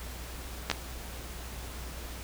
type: clicks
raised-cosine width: 0.2 ms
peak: -9 dBFS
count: 2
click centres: 0.7 / 0.714 s
effects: added 60 Hz sine -41 dBFS peak until 2.23 s + pink hiss -44 dBFS RMS until 2.23 s